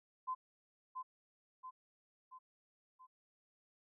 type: tone with echo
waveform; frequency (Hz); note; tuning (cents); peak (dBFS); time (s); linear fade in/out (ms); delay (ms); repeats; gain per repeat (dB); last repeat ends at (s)
sine; 1027; C6; -33; -36; 0.27-0.35; 20; 680; 4; -5; 3.07
effects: none